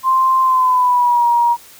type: tone with pitch glide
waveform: sine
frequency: 1046.5 to 948.6 Hz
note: C6 to A#5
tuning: 0 to +30 cents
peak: -10 dBFS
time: 0.03-1.57 s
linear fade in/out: 50 ms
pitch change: -170 cents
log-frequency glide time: 0.42-1.26 s
effects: white hiss -42 dBFS RMS until 1.79 s